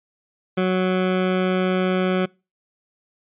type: tone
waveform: 20% pulse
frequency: 185 Hz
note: F#3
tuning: in tune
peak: -13 dBFS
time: 0.57-2.26 s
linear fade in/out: 10 ms
effects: noise-tail reverb RT60 0.3 s tail -26 dB re dry + resampled to 8000 Hz